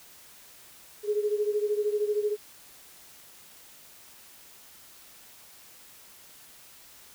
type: beating tone pair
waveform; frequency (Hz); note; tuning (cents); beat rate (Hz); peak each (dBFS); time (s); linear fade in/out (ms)
sine; 415.3 / 428.3; G#4 / A4; 0 / -47; 13; -26 / -30; 1.03-2.37; 50
effects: white hiss -52 dBFS RMS until 7.14 s